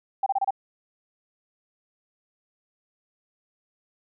sine tone bursts, 784 Hz, G5, in tune, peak -20 dBFS, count 5, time 0.23-0.507 s, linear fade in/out 5 ms, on 33 ms, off 28 ms, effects none

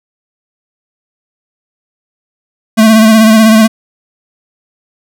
square tone with vibrato, 220.1 Hz, A3, 1 cent sharp, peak -3 dBFS, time 2.77-3.68 s, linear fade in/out 20 ms, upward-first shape sine, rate 16 Hz, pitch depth 38 cents each way, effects none

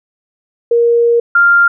sine tone pair in turn, 470 / 1395.5 Hz, A#4 / F6, +14 / -2 cents, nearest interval octave + perfect fifth, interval 1884 cents, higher second, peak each -7 / -5 dBFS, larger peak second, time 0.71-1.2 / 1.35-1.68 s, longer first, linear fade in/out 5 ms, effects none

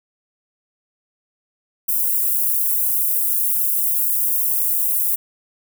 white high-pass noise, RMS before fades -19 dBFS, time 1.88-5.16 s, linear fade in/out 10 ms, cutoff 11000 Hz, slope 24 dB/octave, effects none

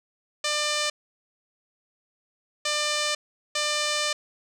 5% pulse tone bursts at uneven times, 597 Hz, D5, 28 cents sharp, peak -12 dBFS, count 3, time 0.44-0.9 / 2.65-3.15 / 3.55-4.13 s, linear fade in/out 5 ms, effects low-pass 9000 Hz 12 dB/octave

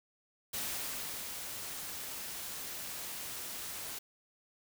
white noise with ADSR envelope, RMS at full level -37 dBFS, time 0.53-3.99 s, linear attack 12 ms, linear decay 710 ms, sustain -5 dB, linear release 8 ms, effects none

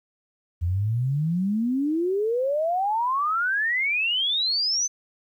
sine exponential sweep, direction up, 82.5 to 6230 Hz, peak -21 dBFS, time 0.61-4.88 s, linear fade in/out 20 ms, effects 10-bit

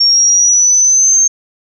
sine linear sweep, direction up, 5500 to 6390 Hz, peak -6 dBFS, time 0-1.28 s, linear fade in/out 10 ms, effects none

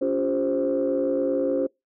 sine tone cluster, 280.8 / 347.9 / 397.7 / 526 Hz, C#4 / F4 / G4 / C5, +22 / -7 / +25 / +9 cents, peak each -25 / -29 / -29 / -23 dBFS, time 0.01-1.67 s, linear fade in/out 10 ms, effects noise-tail reverb RT60 0.2 s tail -25 dB re dry + tanh soft clip ceiling -14 dBFS

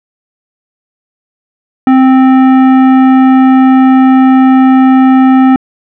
sine tone with hard clipping, 261.6 Hz, C4, in tune, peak -4 dBFS, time 1.87-5.56 s, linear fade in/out 2 ms, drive 15 dB, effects low-pass 2000 Hz 12 dB/octave

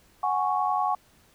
sine chord, F# suspended second, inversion none, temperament equal, 740 / 830.6 / 1108.7 Hz, F#5 / G#5 / C#6, 0 / 0 / 0 cents, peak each -27 dBFS, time 0.23-0.95 s, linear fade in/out 5 ms, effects pink hiss -60 dBFS RMS until 1.34 s

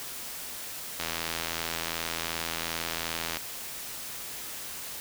click train, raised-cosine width 0.2 ms, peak -13 dBFS, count 197, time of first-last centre 1-3.37 s, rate 82.7 Hz, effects white hiss -39 dBFS RMS until 5 s

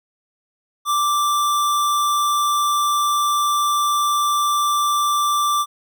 square tone, 1174.7 Hz, D6, in tune, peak -17 dBFS, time 0.85-5.66 s, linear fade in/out 50 ms, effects none

